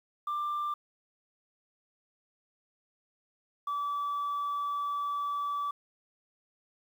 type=tone pair in turn; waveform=sine; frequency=1185 / 1153.3 Hz; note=D6 / D6; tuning=+15 / -32 cents; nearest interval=unison; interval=47 cents; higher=first; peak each=-28 dBFS; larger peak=neither; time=0.27-0.74 / 3.67-5.71 s; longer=second; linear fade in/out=5 ms; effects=tanh soft clip ceiling -28 dBFS + 10-bit